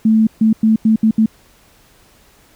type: tone bursts at uneven times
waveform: sine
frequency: 220 Hz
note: A3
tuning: in tune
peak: -8 dBFS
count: 6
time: 0.05-0.27 / 0.41-0.53 / 0.63-0.76 / 0.85-0.96 / 1.03-1.11 / 1.18-1.26 s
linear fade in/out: 5 ms
effects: pink hiss -50 dBFS RMS until 2.55 s